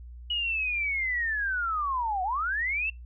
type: linear two-way sweep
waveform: sine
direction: down then up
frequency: 2925 to 718 to 2720 Hz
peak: -26 dBFS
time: 0.3-2.9 s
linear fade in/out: 5 ms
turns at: 2.23 s
effects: noise-tail reverb RT60 0.2 s tail -25 dB re dry + added 60 Hz sine -41 dBFS peak until 3.05 s